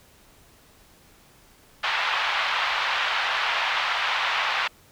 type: band-pass noise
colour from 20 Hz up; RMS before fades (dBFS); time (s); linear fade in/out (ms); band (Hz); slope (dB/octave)
pink; -25; 1.83-4.68; 10; 850 to 3600; 24
effects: pink hiss -55 dBFS RMS until 4.91 s